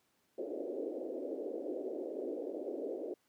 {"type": "band-pass noise", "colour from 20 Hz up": "pink", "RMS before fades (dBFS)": -40, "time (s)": [0.38, 3.14], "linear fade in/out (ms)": 5, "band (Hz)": [290, 580], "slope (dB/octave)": 48, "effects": ["pink hiss -75 dBFS RMS until 3.28 s", "high-pass 150 Hz 12 dB/octave"]}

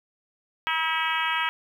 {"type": "harmonic tone with a mistuned harmonic", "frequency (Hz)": 322.8, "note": "E4", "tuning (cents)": -36, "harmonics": [3, 4, 5, 6, 7, 8, 9, 10], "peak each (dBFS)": [-29, -30, -31, -32, -32, -33, -34, -34], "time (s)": [0.67, 1.49], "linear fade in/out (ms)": 0, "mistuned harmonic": 3, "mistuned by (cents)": -16, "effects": ["9-bit"]}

